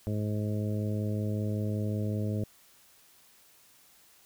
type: harmonic tone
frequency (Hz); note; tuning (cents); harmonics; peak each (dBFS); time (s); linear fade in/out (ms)
105.3; G#2; +24; 1 / 2 / 3 / 4 / 5 / 6; -30 / -34 / -40 / -41 / -42 / -45; 0.07-2.44; 0
effects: white hiss -60 dBFS RMS until 4.25 s